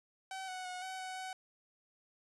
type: tone with pitch steps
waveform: sawtooth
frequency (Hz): 763 / 741 / 730 / 754 / 747 / 751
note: G5 / F#5 / F#5 / F#5 / F#5 / F#5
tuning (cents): -47 / +2 / -24 / +32 / +16 / +26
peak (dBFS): -37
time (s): 0.31-1.33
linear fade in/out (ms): 2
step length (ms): 170
effects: resampled to 24000 Hz